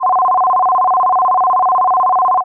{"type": "tone with vibrato", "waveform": "sine", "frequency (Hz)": 880, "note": "A5", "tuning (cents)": 0, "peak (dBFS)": -9, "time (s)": [0, 2.44], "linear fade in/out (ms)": 50, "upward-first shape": "square", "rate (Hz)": 16, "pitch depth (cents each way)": 300, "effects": []}